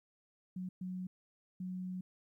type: tone bursts at uneven times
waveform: sine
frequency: 183.8 Hz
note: F#3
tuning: 11 cents flat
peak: -38 dBFS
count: 3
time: 0.56-0.69 / 0.81-1.07 / 1.6-2.01 s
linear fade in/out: 5 ms
effects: 13-bit